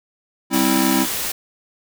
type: chord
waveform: square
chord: C major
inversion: second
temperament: just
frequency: 196.22 / 261.6 / 327 Hz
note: G3 / C4 / E4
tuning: +2 / 0 / -14 cents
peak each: -23 / -20 / -21 dBFS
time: 0.5-1.07 s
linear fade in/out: 50 ms
type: noise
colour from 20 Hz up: white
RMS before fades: -24 dBFS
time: 0.53-1.32 s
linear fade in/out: 5 ms
effects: none